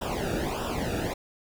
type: noise with flanger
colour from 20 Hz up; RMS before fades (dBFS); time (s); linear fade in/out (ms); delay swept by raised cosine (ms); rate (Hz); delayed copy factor
brown; -30; 0.01-1.14; 10; 0.46 to 0.97; 1.6; -0.9
effects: none